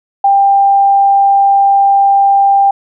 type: tone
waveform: sine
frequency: 793 Hz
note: G5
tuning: 20 cents sharp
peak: -5 dBFS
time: 0.24-2.71 s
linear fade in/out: 5 ms
effects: none